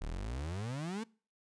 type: exponential sweep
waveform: 35% pulse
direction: up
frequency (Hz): 34 to 233.1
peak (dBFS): -35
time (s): 0.01-1.04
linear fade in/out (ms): 10
effects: noise-tail reverb RT60 0.4 s tail -24 dB re dry + resampled to 22050 Hz